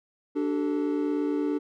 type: chord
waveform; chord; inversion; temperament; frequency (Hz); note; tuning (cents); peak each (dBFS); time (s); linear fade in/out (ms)
triangle; D suspended fourth; none; equal with one note detuned; 293.7 / 382.6 / 440; D4 / G4 / A4; 0 / -42 / 0; -24 / -30 / -30; 0.35-1.59; 20
effects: none